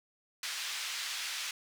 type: band-pass noise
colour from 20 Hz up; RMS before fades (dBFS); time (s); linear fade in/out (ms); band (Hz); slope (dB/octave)
white; -38; 0.43-1.51; 2; 1600 to 4900; 12
effects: none